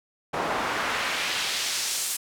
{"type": "noise with band-pass filter sweep", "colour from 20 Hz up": "pink", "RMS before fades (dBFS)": -28, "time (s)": [0.33, 2.17], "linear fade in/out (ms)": 10, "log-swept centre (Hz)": [710, 9400], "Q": 0.95, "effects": []}